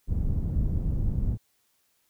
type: low-pass noise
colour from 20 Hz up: pink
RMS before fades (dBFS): -26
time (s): 0.07-1.38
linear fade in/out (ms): 50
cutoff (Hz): 140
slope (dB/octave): 12
effects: white hiss -70 dBFS RMS until 2.09 s

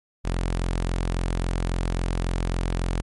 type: tone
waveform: sawtooth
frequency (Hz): 43.65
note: F1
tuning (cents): 0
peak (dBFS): -19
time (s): 0.24-3.02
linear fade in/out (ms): 20
effects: MP3 48 kbps

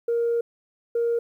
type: tone pair in turn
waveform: sine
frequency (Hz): 468.4 / 468.4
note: A#4 / A#4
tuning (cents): +8 / +8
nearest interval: unison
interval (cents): 0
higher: neither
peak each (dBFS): -19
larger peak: neither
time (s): 0.08-0.41 / 0.95-1.19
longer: first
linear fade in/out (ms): 5
effects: tanh soft clip ceiling -17 dBFS + 10-bit

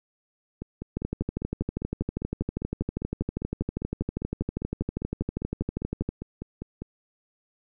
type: two click trains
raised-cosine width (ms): 3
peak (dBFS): -22 / -15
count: 32 / 65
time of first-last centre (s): 0.62-6.82 / 0.97-6.09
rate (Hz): 5 / 12.5
effects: none

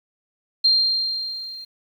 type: tone with level ramp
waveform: sine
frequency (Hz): 4186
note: C8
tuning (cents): 0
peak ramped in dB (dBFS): -12 to -34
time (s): 0.64-1.65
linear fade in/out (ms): 10
effects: 9-bit

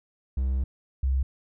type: tone pair in turn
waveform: triangle / sine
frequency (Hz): 65.41 / 66.17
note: C2 / C2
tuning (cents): 0 / +20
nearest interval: unison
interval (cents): 20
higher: second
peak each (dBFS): -21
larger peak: neither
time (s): 0.37-0.64 / 1.03-1.23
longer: first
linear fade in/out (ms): 5
effects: none

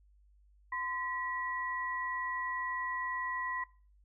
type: tone pair together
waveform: sine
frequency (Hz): 1024 / 1933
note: C6 / B6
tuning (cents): -38 / -38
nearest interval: major seventh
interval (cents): 1100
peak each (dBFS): -36 / -37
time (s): 0.72-3.64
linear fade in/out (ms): 5
effects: noise-tail reverb RT60 0.4 s tail -22 dB re dry + added 50 Hz sine -61 dBFS peak until 4.04 s

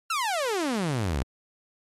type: exponential sweep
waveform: sawtooth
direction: down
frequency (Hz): 1399 to 59.4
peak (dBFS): -21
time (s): 0.1-1.23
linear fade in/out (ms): 5
effects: low-pass 11000 Hz 12 dB/octave + MP3 64 kbps

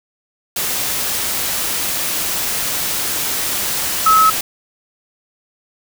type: tone in noise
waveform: sine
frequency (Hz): 1291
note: E6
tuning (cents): -37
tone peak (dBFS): -8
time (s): 4.06-4.3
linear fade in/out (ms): 5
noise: white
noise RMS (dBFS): -20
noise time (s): 0.56-4.41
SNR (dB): +9
effects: none

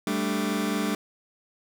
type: chord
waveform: sawtooth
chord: G suspended second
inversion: none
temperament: just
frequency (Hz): 196 / 220.5 / 294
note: G3 / A3 / D4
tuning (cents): 0 / +4 / +2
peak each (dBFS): -25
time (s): 0.07-0.95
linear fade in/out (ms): 2
effects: none

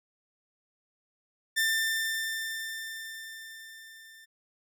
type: tone with level ramp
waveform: sawtooth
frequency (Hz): 1789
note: A6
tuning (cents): +28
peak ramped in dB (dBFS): -20 to -47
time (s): 1.56-4.26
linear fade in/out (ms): 20
effects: none

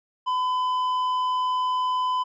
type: tone with tanh clipping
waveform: sine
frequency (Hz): 1009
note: B5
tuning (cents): +37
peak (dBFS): -23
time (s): 0.26-2.24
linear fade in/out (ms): 20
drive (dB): 7
effects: none

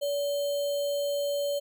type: tone with sample-and-hold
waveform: sine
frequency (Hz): 572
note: D5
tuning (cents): -46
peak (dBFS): -26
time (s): 0.01-1.6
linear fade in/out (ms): 20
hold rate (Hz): 3675
effects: none

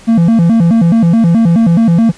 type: tone with vibrato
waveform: triangle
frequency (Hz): 196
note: G3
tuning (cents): 0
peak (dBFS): -3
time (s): 0.07-2.12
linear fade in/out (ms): 20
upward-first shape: square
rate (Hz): 4.7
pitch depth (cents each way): 260
effects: pink hiss -38 dBFS RMS until 2.17 s + resampled to 22050 Hz

